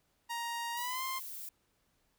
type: tone with pitch glide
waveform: sawtooth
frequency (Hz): 937 to 1051.7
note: A#5 to C6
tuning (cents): +9 to +9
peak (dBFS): -32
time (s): 0.29-1.2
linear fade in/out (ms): 20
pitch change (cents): +200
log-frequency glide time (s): 0.73-1.03
type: noise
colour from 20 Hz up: violet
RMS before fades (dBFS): -44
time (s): 0.77-1.49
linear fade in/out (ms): 2
effects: pink hiss -75 dBFS RMS until 2.18 s